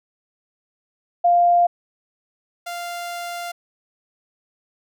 sine / sawtooth tone pair in turn, 698.5 / 695.9 Hz, F5 / F5, 0 / -6 cents, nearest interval unison, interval 6 cents, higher first, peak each -12 / -24 dBFS, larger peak first, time 1.24-1.67 / 2.66-3.52 s, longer second, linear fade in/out 10 ms, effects none

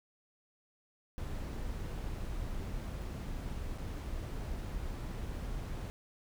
brown noise with dropouts, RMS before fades -39 dBFS, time 1.18-5.9 s, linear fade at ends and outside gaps 0 ms, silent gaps 3.02-3.024 / 3.777-3.782 s, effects none

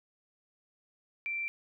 sine tone, 2349 Hz, D7, in tune, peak -32 dBFS, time 1.26-1.48 s, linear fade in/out 0 ms, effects none

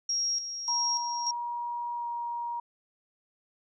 sine tone with tremolo, 5600 Hz, F8, 4 cents sharp, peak -26 dBFS, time 0.09-1.31 s, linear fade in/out 5 ms, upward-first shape square, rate 1.7 Hz, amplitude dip 60%
sine tone with pitch glide, 954 to 947.4 Hz, A#5 to A#5, +40 to +28 cents, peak -31 dBFS, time 0.68-2.6 s, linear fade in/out 5 ms, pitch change -12 cents, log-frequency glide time 1.96-2.06 s
effects none

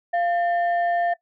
sine tone pair together, 694 / 1796.9 Hz, F5 / A6, -11 / +36 cents, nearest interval octave + major third, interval 1647 cents, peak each -19 / -29 dBFS, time 0.13-1.14 s, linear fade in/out 10 ms, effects noise-tail reverb RT60 0.1 s tail -18 dB re dry + tanh soft clip ceiling -13 dBFS

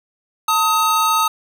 square tone pair together, 897.2 / 1263 Hz, A5 / D#6, +34 / +26 cents, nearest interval tritone, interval 592 cents, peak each -20 / -16 dBFS, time 0.48-1.28 s, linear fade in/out 5 ms, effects none

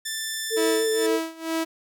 10% pulse tone, 1769 Hz, A6, 9 cents sharp, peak -19 dBFS, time 0.05-1.07 s, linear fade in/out 10 ms
sine tone with vibrato, 442.6 Hz, A4, 10 cents sharp, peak -21 dBFS, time 0.5-1.2 s, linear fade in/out 50 ms, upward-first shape triangle, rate 6.6 Hz, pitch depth 25 cents each way
sawtooth tone with tremolo, 325.3 Hz, E4, 23 cents flat, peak -19 dBFS, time 0.56-1.65 s, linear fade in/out 20 ms, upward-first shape sine, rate 2.2 Hz, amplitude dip 90%
effects none

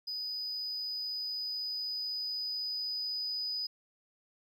triangle tone with level ramp, 4978 Hz, D#8, in tune, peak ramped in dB -33 to -30 dBFS, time 0.07-3.67 s, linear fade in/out 10 ms, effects tanh soft clip ceiling -30 dBFS

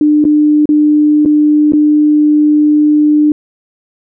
sine tone with dropouts, 299.8 Hz, D4, 36 cents sharp, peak -5 dBFS, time 0.01-3.32 s, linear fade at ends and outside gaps 2 ms, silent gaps 0.242-0.251 / 0.656-0.69 / 1.251-1.258 / 1.722-1.734 s, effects none

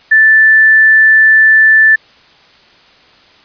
sine tone, 1760 Hz, A6, in tune, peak -3 dBFS, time 0.11-1.96 s, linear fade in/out 10 ms, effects white hiss -44 dBFS RMS until 3.44 s + resampled to 11025 Hz

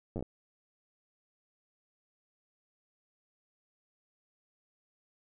slowing click train, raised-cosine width 2 ms, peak -24 dBFS, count 6, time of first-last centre 0.16-0.226 s, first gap 9 ms, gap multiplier 1.19, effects none

